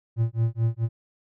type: tone with tremolo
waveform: triangle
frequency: 114.5 Hz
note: A#2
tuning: 31 cents flat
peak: -16 dBFS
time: 0.16-0.89 s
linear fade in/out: 50 ms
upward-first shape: sine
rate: 4.6 Hz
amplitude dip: 100%
effects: none